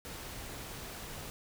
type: noise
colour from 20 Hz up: pink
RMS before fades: -44 dBFS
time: 0.05-1.3 s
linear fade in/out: 0 ms
effects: none